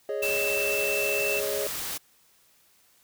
triangle chord, Ab suspended fourth, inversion none, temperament equal, 415.3 / 554.4 / 622.3 Hz, Ab4 / Db5 / Eb5, 0 / 0 / 0 cents, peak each -29 / -30 / -32 dBFS, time 0.09-1.67 s, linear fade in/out 2 ms
sine tone, 2659 Hz, E7, 14 cents sharp, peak -27 dBFS, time 0.22-1.4 s, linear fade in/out 10 ms
white noise, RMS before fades -33 dBFS, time 0.22-1.98 s, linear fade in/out 10 ms
effects white hiss -62 dBFS RMS until 3.03 s

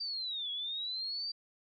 sine linear two-way sweep, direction down then up, 4699 to 3322 to 4699 Hz, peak -35 dBFS, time 0-1.32 s, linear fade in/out 10 ms, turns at 0.51 s, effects none

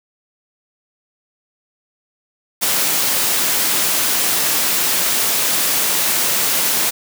white high-pass noise, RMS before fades -17 dBFS, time 2.61-6.91 s, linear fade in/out 20 ms, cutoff 150 Hz, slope 12 dB/octave, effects none

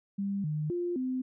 sine tone with pitch steps, 198.6 / 152 / 350.6 / 256.9 Hz, G3 / D#3 / F4 / C4, +23 / -40 / +7 / -32 cents, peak -29 dBFS, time 0.18-1.22 s, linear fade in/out 10 ms, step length 260 ms, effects none

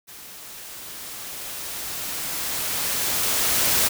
white noise with level ramp, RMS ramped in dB -42 to -19 dBFS, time 0.07-3.89 s, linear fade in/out 20 ms, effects none

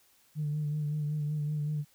sine tone with vibrato, 149.8 Hz, D3, 35 cents sharp, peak -28 dBFS, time 0.35-1.85 s, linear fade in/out 50 ms, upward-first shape sine, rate 5.3 Hz, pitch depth 33 cents each way, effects tanh soft clip ceiling -25 dBFS + white hiss -65 dBFS RMS until 1.94 s

